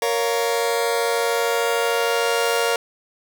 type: chord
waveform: sawtooth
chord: Bb minor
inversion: none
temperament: just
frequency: 466.2 / 559.4 / 699.2 Hz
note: Bb4 / Db5 / F5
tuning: 0 / +16 / +2 cents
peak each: -17 / -21 / -22 dBFS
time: 0.02-2.76 s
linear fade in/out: 2 ms
effects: none